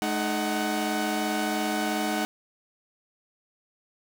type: tone cluster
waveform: sawtooth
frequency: 213.5 / 308.8 / 746 Hz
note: G#3 / D#4 / F#5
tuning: +48 / -13 / +14 cents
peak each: -26 dBFS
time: 0.02-2.25 s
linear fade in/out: 0 ms
effects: none